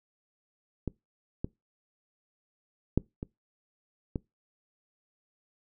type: clicks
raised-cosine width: 3 ms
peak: -18 / -18 / -10 / -22 / -18 dBFS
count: 5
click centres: 0.877 / 1.445 / 2.976 / 3.229 / 4.158 s
effects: noise-tail reverb RT60 0.2 s tail -23 dB re dry